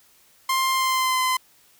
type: tone with pitch glide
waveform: sawtooth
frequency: 1053 to 1027.2 Hz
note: C6 to C6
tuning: +11 to -32 cents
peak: -16 dBFS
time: 0.49-1.37 s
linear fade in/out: 5 ms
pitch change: -43 cents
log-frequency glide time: 0.72-1.21 s
effects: white hiss -57 dBFS RMS until 1.79 s